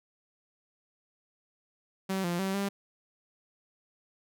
sawtooth tone with pitch steps, 191.4 / 173.6 / 192.2 / 198.7 Hz, G3 / F3 / G3 / G3, -41 / -10 / -34 / +24 cents, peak -25 dBFS, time 2.09-2.69 s, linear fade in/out 10 ms, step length 150 ms, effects none

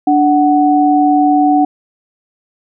sine tone pair together, 293.3 / 744 Hz, D4 / F#5, -2 / +9 cents, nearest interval octave + major third, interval 1611 cents, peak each -10 dBFS, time 0.07-1.65 s, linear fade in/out 5 ms, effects none

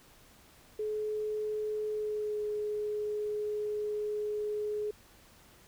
sine tone with pitch glide, 426.7 to 420.8 Hz, G#4 to G#4, +47 to +23 cents, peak -31 dBFS, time 0.79-4.91 s, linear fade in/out 5 ms, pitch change -24 cents, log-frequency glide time 1.92-2.42 s, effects pink hiss -59 dBFS RMS until 5.67 s

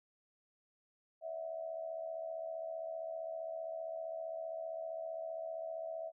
sine tone with amplitude modulation, 653 Hz, E5, 17 cents flat, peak -36 dBFS, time 1.21-6.12 s, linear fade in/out 50 ms, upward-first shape sine, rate 75.3 Hz, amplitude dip 70%, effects none

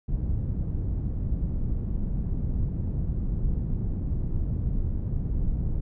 pink low-pass noise, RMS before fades -27 dBFS, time 0.08-5.81 s, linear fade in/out 10 ms, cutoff 150 Hz, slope 12 dB/octave, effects none

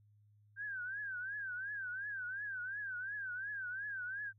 sine tone with vibrato, 1568 Hz, G6, in tune, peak -39 dBFS, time 0.56-4.33 s, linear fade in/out 50 ms, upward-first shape triangle, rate 2.8 Hz, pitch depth 160 cents each way, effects added 104 Hz sine -64 dBFS peak until 4.38 s

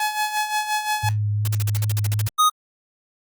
sawtooth tone with tremolo, 850 Hz, G#5, 40 cents sharp, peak -15 dBFS, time 0-1.09 s, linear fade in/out 2 ms, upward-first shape sine, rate 5.7 Hz, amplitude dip 65%
sine tone with vibrato, 104.9 Hz, G#2, 18 cents sharp, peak -19 dBFS, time 1.03-2.28 s, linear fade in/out 10 ms, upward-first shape triangle, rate 2.7 Hz, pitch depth 22 cents each way
white noise bursts, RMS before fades -29 dBFS, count 12, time 1.45-2.29 s, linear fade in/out 2 ms, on 26 ms, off 48 ms
square tone, 1244.5 Hz, D#6, in tune, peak -14 dBFS, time 2.38-2.5 s, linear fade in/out 20 ms
effects Opus 32 kbps

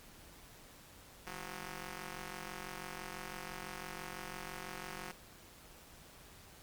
5% pulse ring-modulated tone, 180 Hz, F#3, 47 cents flat, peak -29 dBFS, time 1.27-5.12 s, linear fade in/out 0 ms, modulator 563 Hz, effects pink hiss -57 dBFS RMS until 6.62 s + MP3 96 kbps

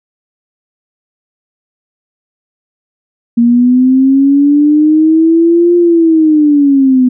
sine linear two-way sweep, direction up then down, 233.1 to 350.1 to 249.4 Hz, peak -4 dBFS, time 3.37-7.09 s, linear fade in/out 10 ms, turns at 5.76 s, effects none

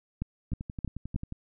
two click trains, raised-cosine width 5 ms, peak -24 / -18 dBFS, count 10 / 4, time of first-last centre 0.52-1.324 / 0.22-1.16 s, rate 11.2 / 3.19 Hz, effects none

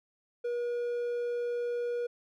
triangle tone, 480.3 Hz, B4, 48 cents flat, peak -28 dBFS, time 0.44-2.07 s, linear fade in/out 10 ms, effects none

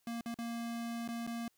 square tone with dropouts, 233.1 Hz, A#3, in tune, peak -38 dBFS, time 0.07-1.48 s, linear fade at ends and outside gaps 2 ms, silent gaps 0.21-0.259 / 0.343-0.387 / 1.078-1.087 / 1.267-1.274 s, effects white hiss -75 dBFS RMS until 1.57 s

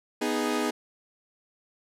sawtooth chord, G# minor, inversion first, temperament equal, 246.9 / 311.1 / 415.3 Hz, B3 / D#4 / G#4, 0 / 0 / 0 cents, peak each -26 dBFS, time 0.21-0.71 s, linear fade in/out 10 ms, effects low-pass 12000 Hz 12 dB/octave

